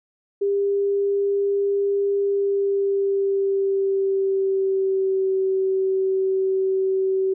sine tone with pitch glide, 400 to 381.7 Hz, G4 to G4, +35 to -46 cents, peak -18 dBFS, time 0.41-7.34 s, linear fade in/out 10 ms, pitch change -81 cents, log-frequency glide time 2.2-5.33 s, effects none

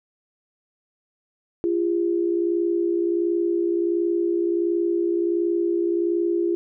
sine tone pair together, 342.3 / 403.7 Hz, F4 / G#4, -35 / -49 cents, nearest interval minor third, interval 286 cents, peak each -20 / -26 dBFS, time 1.64-6.55 s, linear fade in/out 0 ms, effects none

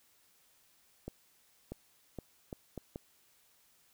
accelerating click train, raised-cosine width 2 ms, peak -27 dBFS, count 6, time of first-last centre 1.08-2.959 s, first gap 640 ms, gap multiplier 0.73, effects white hiss -68 dBFS RMS until 3.93 s

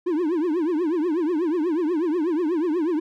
triangle tone with vibrato, 329.6 Hz, E4, in tune, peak -18 dBFS, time 0.06-3 s, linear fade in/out 10 ms, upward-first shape triangle, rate 8.2 Hz, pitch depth 230 cents each way, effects none

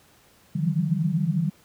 sine tone cluster, 148.9 / 162.2 / 170.4 / 186.5 / 194 Hz, D3 / E3 / F3 / F#3 / G3, +24 / -28 / -42 / +14 / -18 cents, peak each -26 / -26 / -27 / -31 / -30 dBFS, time 0.55-1.5 s, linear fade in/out 10 ms, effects pink hiss -57 dBFS RMS until 1.64 s + high-pass 60 Hz 12 dB/octave

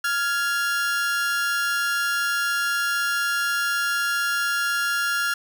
40% pulse tone pair together, 1396.9 / 1672.8 Hz, F6 / G#6, 0 / +12 cents, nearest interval minor third, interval 312 cents, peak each -22 / -26 dBFS, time 0.04-5.34 s, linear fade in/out 5 ms, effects none

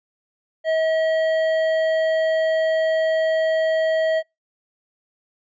triangle tone with hard clipping, 640 Hz, D#5, 49 cents sharp, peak -19 dBFS, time 0.64-4.23 s, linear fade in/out 50 ms, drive 13 dB, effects noise-tail reverb RT60 0.2 s tail -25 dB re dry + resampled to 16000 Hz

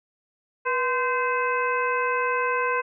harmonic tone with a mistuned harmonic, 515 Hz, C5, 28 cents flat, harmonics 1 / 2 / 3 / 4 / 5, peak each -27 / -25 / -28 / -34 / -32 dBFS, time 0.65-2.82 s, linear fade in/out 20 ms, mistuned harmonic 1, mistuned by -91 cents, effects none

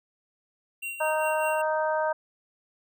square tone with tremolo, 2752 Hz, F7, 26 cents flat, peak -31 dBFS, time 0.82-1.62 s, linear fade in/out 10 ms, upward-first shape triangle, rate 5 Hz, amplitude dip 65%
harmonic tone, 311.1 Hz, D#4, in tune, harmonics 2 / 3 / 4 / 5, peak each -26 / -28 / -36 / -33 dBFS, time 1-2.13 s, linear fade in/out 10 ms
effects none

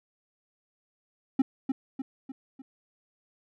triangle tone with echo, 265.6 Hz, C4, 26 cents sharp, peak -16 dBFS, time 1.39-1.42 s, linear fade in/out 5 ms, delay 300 ms, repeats 4, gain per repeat -6 dB, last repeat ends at 2.62 s, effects none

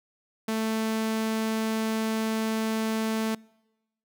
sawtooth tone, 221 Hz, A3, 8 cents sharp, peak -22 dBFS, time 0.48-3.35 s, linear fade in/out 5 ms, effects noise-tail reverb RT60 1.0 s tail -26 dB re dry

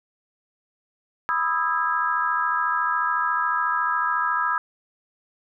sine chord, E major seventh, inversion second, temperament equal with one note detuned, 987.8 / 1244.5 / 1318.5 / 1639.3 Hz, B5 / D#6 / E6 / G#6, 0 / 0 / 0 / -23 cents, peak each -26 dBFS, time 1.29-4.58 s, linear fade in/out 0 ms, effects none

